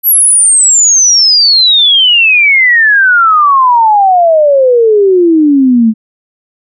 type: exponential sweep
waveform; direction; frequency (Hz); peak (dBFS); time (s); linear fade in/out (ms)
sine; down; 12000 to 214.8; -3; 0.03-5.94; 50
effects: none